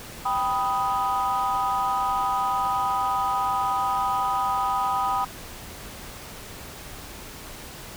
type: chord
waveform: sine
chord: G augmented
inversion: none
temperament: equal with one note detuned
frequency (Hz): 784 / 987.8 / 1249.6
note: G5 / B5 / D#6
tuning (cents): 0 / 0 / +7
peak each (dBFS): -25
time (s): 0.25-5.25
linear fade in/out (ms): 10
effects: tanh soft clip ceiling -16 dBFS + pink hiss -40 dBFS RMS until 7.96 s